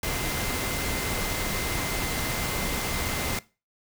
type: tone in noise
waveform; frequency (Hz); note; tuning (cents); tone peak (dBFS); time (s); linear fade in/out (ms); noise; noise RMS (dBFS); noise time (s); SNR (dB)
sine; 2075; C7; -15; -38; 0.03-3.39; 2; pink; -29; 0.03-3.39; -12
effects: noise-tail reverb RT60 0.3 s tail -20 dB re dry